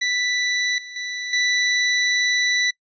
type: tone with level steps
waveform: 25% pulse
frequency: 1975.5 Hz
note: B6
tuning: in tune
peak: -16 / -31 / -23 / -14 dBFS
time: 0.01-2.71 s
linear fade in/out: 10 ms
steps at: 0.78 / 0.96 / 1.33 s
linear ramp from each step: 2 ms
effects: noise-tail reverb RT60 0.1 s tail -25 dB re dry + resampled to 16000 Hz